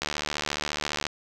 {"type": "click train", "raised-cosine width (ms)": 0.2, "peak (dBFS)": -10, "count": 79, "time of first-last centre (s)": [0.02, 1.067], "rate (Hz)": 74.5, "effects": []}